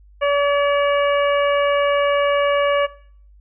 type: harmonic tone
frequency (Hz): 571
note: D5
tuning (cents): -49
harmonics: 1 / 2 / 3 / 4 / 5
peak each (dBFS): -16 / -22 / -26 / -28 / -30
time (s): 0.21-2.87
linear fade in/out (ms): 20
effects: noise-tail reverb RT60 0.5 s tail -18 dB re dry + added 50 Hz sine -45 dBFS peak until 3.4 s